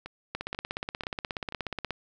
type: two click trains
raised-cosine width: 0.3 ms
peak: -23 / -16 dBFS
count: 4 / 27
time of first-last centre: 0.06-1.523 / 0.35-1.907 s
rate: 2.05 / 16.7 Hz
effects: none